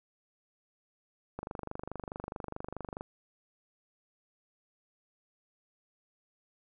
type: click train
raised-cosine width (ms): 1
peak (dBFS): -24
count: 41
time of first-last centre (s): 1.39-3.009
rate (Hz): 24.7
effects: none